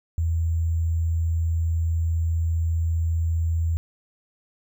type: tone with sample-and-hold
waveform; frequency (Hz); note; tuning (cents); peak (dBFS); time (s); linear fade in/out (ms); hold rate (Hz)
sine; 82.41; E2; 0; -20; 0.18-3.77; 0; 7350
effects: none